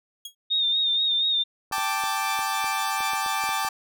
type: tone with exponential decay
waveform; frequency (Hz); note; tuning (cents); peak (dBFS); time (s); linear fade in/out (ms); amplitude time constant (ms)
sawtooth; 3301; G#7; -11; -28; 0.25-0.35; 5; 20
type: tone with vibrato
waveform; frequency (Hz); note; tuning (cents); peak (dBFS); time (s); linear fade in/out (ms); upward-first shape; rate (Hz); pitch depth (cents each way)
sine; 3672; A#7; -27; -20; 0.5-1.44; 20; sine; 4.2; 47
type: clicks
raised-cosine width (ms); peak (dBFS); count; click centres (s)
1; -27; 11; 1.713 / 1.782 / 2.038 / 2.391 / 2.643 / 3.006 / 3.134 / 3.262 / 3.439 / 3.491 / 3.649
type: chord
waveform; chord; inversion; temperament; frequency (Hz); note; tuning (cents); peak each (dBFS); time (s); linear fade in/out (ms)
sawtooth; G suspended second; none; equal; 784 / 880 / 1174.7; G5 / A5 / D6; 0 / 0 / 0; -26 / -25 / -24; 1.72-3.69; 5
effects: none